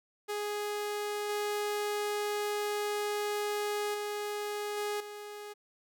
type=tone with level steps; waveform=sawtooth; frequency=415.3 Hz; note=G#4; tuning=in tune; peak=-29 / -27 / -30 / -28 / -38 dBFS; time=0.28-5.54 s; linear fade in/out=20 ms; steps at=1.29 / 3.94 / 4.77 / 5 s; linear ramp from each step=5 ms; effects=none